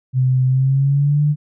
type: tone with pitch glide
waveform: sine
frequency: 129 to 148.18 Hz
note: C3 to D3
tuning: -24 to +16 cents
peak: -12 dBFS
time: 0.13-1.36 s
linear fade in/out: 50 ms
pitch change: +240 cents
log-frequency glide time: 0.47-1.23 s
effects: none